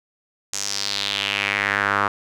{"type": "tone with band-pass filter sweep", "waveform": "sawtooth", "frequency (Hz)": 100.5, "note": "G2", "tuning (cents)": 44, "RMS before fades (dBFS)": -23, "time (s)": [0.53, 2.08], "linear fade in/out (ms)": 5, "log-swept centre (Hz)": [6700, 1200], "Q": 3.2, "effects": []}